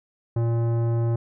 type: tone with tanh clipping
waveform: sine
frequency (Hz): 116.3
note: A#2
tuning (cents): -4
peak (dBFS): -22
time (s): 0.36-1.16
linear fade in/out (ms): 5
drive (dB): 15
effects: none